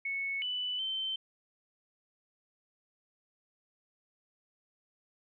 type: tone with pitch steps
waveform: sine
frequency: 2207 / 2984 / 3094 Hz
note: C#7 / F#7 / G7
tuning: -8 / +14 / -23 cents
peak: -32 dBFS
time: 0.05-1.16 s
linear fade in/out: 5 ms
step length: 370 ms
effects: none